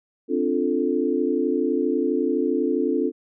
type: chord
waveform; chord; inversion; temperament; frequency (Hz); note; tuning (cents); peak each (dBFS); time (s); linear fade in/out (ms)
sine; D minor seventh; third; equal; 261.6 / 293.7 / 349.2 / 440; C4 / D4 / F4 / A4; 0 / 0 / 0 / 0; -25; 0.28-3.12; 50
effects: none